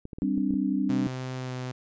clicks, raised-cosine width 3 ms, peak -25 dBFS, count 7, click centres 0.054 / 0.132 / 0.185 / 0.232 / 0.378 / 0.507 / 0.539 s
sine chord, G suspended fourth, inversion none, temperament equal, 196 / 261.6 / 293.7 Hz, G3 / C4 / D4, 0 / 0 / 0 cents, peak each -28 dBFS, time 0.22-1.07 s, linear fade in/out 0 ms
sawtooth tone with pitch glide, 128.9 to 127.2 Hz, C3 to C3, -26 to -48 cents, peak -28 dBFS, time 0.89-1.72 s, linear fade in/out 10 ms, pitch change -22 cents, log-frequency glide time 1.36-1.55 s
effects resampled to 16000 Hz

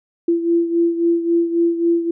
sine beating tone pair, 337.8 / 341.5 Hz, E4 / F4, +42 / -39 cents, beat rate 3.7 Hz, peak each -15 / -21 dBFS, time 0.28-2.11 s, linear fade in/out 5 ms, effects none

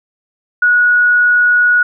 sine tone, 1459 Hz, F#6, 25 cents flat, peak -7 dBFS, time 0.62-1.83 s, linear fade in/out 5 ms, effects none

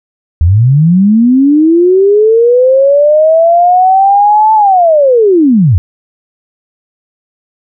sine linear two-way sweep, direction up then down, 75.9 to 880 to 75.9 Hz, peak -3 dBFS, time 0.41-5.78 s, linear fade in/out 0 ms, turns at 4.54 s, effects none

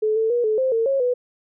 sine tone with pitch steps, 431.4 / 444.4 / 480.8 / 432.3 / 522 / 454 / 545 / 494.2 Hz, A4 / A4 / B4 / A4 / C5 / A#4 / C#5 / B4, -34 / +17 / -46 / -31 / -4 / -46 / -29 / +1 cents, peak -17 dBFS, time 0.02-1.14 s, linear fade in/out 10 ms, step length 140 ms, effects none

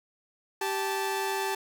sawtooth tone pair together, 390 / 875.5 Hz, G4 / A5, -9 / -9 cents, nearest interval octave + major second, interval 1400 cents, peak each -27 dBFS, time 0.61-1.55 s, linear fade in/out 5 ms, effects none

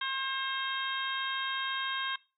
harmonic tone, 534 Hz, C5, 35 cents sharp, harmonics 2 / 3 / 4 / 5 / 6 / 7, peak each -36 / -36 / -42 / -45 / -37 / -39 dBFS, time 0.01-2.16 s, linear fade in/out 5 ms, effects noise-tail reverb RT60 0.3 s tail -20 dB re dry

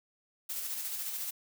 blue noise with tremolo, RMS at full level -36 dBFS, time 0.49-1.31 s, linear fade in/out 10 ms, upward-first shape square, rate 14 Hz, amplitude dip 30%, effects none

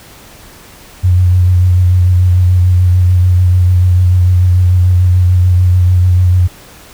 sine tone with vibrato, 90.3 Hz, F#2, 42 cents flat, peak -5 dBFS, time 1.03-6.48 s, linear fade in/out 20 ms, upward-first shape sine, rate 6.8 Hz, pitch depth 27 cents each way, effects pink hiss -37 dBFS RMS until 6.93 s

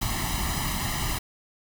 pink noise with comb filter, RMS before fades -28 dBFS, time 0.01-1.19 s, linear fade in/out 10 ms, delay 1 ms, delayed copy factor +0.85, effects none

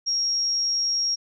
sine tone, 5590 Hz, F8, 1 cent sharp, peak -21 dBFS, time 0.06-1.16 s, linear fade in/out 20 ms, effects none

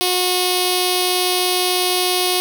5% pulse tone with notch filter, 363.2 Hz, F#4, 32 cents flat, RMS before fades -18 dBFS, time 0.01-2.4 s, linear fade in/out 0 ms, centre 1600 Hz, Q 0.57, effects none

